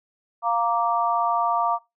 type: chord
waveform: sine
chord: Bb major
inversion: second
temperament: equal with one note detuned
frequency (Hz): 698.5 / 932.3 / 1168.6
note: F5 / Bb5 / D6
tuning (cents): 0 / 0 / -9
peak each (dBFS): -24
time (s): 0.42-1.79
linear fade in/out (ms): 50
effects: noise-tail reverb RT60 0.2 s tail -19 dB re dry